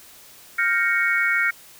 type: chord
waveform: sine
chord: G half-diminished seventh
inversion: third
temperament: equal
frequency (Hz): 1396.9 / 1568 / 1864.7 / 2217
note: F6 / G6 / Bb6 / Db7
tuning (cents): 0 / 0 / 0 / 0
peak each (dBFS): -23 / -27 / -23 / -22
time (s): 0.58-1.51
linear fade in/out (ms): 10
effects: white hiss -47 dBFS RMS until 1.79 s